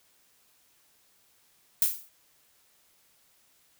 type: noise with exponential decay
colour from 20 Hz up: violet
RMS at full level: -20 dBFS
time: 1.82-2.09 s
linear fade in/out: 2 ms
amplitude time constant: 58 ms
effects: white hiss -65 dBFS RMS until 3.79 s